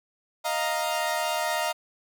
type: chord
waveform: sawtooth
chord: Eb suspended second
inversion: none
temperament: equal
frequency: 622.3 / 698.5 / 932.3 Hz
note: Eb5 / F5 / Bb5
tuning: 0 / 0 / 0 cents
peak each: -26 dBFS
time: 0.44-1.73 s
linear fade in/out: 20 ms
effects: none